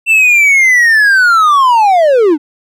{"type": "linear sweep", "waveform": "triangle", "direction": "down", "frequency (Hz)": [2697, 277.2], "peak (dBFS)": -3, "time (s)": [0.06, 2.38], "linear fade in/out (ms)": 50, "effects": []}